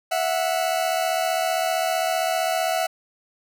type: tone pair together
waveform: 40% pulse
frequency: 659.3 / 734.7 Hz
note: E5 / F#5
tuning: 0 / -12 cents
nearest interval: major second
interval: 188 cents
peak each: -23 dBFS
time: 0.11-2.87 s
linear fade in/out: 10 ms
effects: none